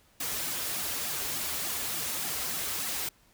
white noise with flanger, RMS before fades -33 dBFS, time 0.2-3.09 s, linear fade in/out 5 ms, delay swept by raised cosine 1.9 to 6.1 ms, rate 3.4 Hz, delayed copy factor -0.95, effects pink hiss -63 dBFS RMS until 3.33 s

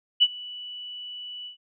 sine tone with ADSR envelope, 2960 Hz, F#7, in tune, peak -12 dBFS, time 0.2-1.57 s, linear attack 25 ms, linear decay 46 ms, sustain -23 dB, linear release 110 ms, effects none

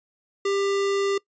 square tone, 396.8 Hz, G4, 21 cents sharp, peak -22 dBFS, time 0.45-1.18 s, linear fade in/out 5 ms, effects noise-tail reverb RT60 0.1 s tail -22 dB re dry + resampled to 16000 Hz

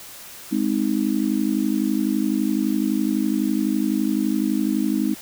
sine chord, Ab major, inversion none, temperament just, 207.7 / 259.6 / 311.5 Hz, Ab3 / C4 / Eb4, 0 / -13 / +2 cents, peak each -23 dBFS, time 0.51-5.15 s, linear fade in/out 20 ms, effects white hiss -40 dBFS RMS until 5.21 s

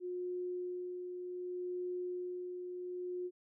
sine tone with tremolo, 359.8 Hz, F#4, 48 cents flat, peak -36 dBFS, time 0-3.31 s, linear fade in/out 50 ms, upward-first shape sine, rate 0.66 Hz, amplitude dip 40%, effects none

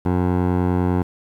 15% pulse tone with low-pass filter, 90 Hz, F#2, 47 cents flat, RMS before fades -19 dBFS, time 0.05-1.03 s, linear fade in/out 10 ms, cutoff 970 Hz, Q 0.93, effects 8-bit

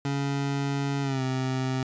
25% pulse tone with pitch glide, 140 to 130.62 Hz, C#3 to C3, +18 to -3 cents, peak -22 dBFS, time 0.05-1.83 s, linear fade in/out 2 ms, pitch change -121 cents, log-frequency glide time 1.02-1.22 s, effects resampled to 16000 Hz

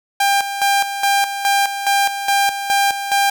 sawtooth tone with tremolo, 797 Hz, G5, 28 cents sharp, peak -9 dBFS, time 0.2-3.3 s, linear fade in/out 5 ms, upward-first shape square, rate 2.4 Hz, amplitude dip 65%, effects none

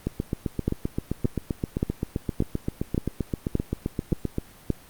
two click trains, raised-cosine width 3 ms, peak -9 / -12 dBFS, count 8 / 34, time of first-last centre 0.68-4.703 / 0.07-4.384 s, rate 1.74 / 7.65 Hz, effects pink hiss -50 dBFS RMS until 4.89 s + Opus 32 kbps

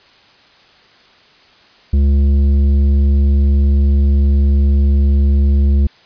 sine tone with tanh clipping, 70.1 Hz, C#2, 20 cents sharp, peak -10 dBFS, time 1.93-5.87 s, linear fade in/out 5 ms, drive 9 dB, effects white hiss -47 dBFS RMS until 6.05 s + resampled to 11025 Hz

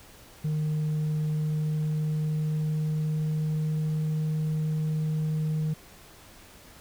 sine tone with pitch glide, 153.4 to 155.36 Hz, D#3 to D#3, -24 to -2 cents, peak -22 dBFS, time 0.44-5.74 s, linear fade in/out 10 ms, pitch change +22 cents, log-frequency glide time 1.18-4.36 s, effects tanh soft clip ceiling -24 dBFS + pink hiss -51 dBFS RMS until 6.8 s

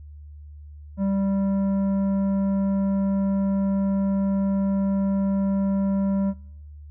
triangle tone with tanh clipping, 195.7 Hz, G3, 3 cents flat, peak -22 dBFS, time 0.97-6.34 s, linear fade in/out 50 ms, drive 14 dB, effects noise-tail reverb RT60 0.9 s tail -25 dB re dry + added 74 Hz sine -39 dBFS peak until 6.9 s

